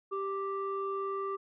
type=tone pair together; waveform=sine; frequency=392.1 / 1175 Hz; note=G4 / D6; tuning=0 / +1 cents; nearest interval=octave + perfect fifth; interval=1901 cents; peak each=-33 / -34 dBFS; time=0.11-1.37 s; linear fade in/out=20 ms; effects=tanh soft clip ceiling -27 dBFS